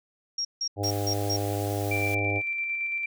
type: tone bursts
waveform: sine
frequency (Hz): 5588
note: F8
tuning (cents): 0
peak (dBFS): -26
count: 5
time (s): 0.38-1.365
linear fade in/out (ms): 5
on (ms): 69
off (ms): 160
type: harmonic tone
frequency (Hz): 101.1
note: G#2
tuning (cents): -46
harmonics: 1 / 3 / 4 / 5 / 6 / 7 / 8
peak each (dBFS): -29 / -34 / -35 / -36 / -37 / -37 / -38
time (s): 0.76-2.42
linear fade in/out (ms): 50
type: noise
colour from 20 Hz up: white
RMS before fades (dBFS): -41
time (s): 0.83-2.15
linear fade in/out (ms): 5
type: tone with tremolo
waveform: sine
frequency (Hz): 2349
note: D7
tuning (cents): 0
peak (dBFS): -26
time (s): 1.91-3.06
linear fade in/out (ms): 5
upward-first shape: square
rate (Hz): 8.9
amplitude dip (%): 25
effects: none